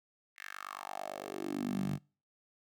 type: tone with high-pass filter sweep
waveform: 10% pulse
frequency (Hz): 48.94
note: G1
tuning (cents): -2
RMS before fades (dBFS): -39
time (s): 0.36-1.99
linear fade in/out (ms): 50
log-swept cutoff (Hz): 2000 to 140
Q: 4.3
effects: noise-tail reverb RT60 0.4 s tail -26 dB re dry